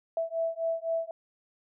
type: beating tone pair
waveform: sine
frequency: 657 / 660.9 Hz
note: E5 / E5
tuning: -6 / +4 cents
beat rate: 3.9 Hz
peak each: -31 dBFS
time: 0.17-1.11 s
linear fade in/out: 2 ms
effects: none